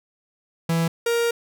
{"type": "tone pair in turn", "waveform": "45% pulse", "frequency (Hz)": [165.6, 468.4], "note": ["E3", "A#4"], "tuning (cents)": [8, 8], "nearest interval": "octave + tritone", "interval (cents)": 1800, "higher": "second", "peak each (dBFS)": -19, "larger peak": "neither", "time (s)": [[0.69, 0.88], [1.06, 1.31]], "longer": "second", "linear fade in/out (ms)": 5, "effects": []}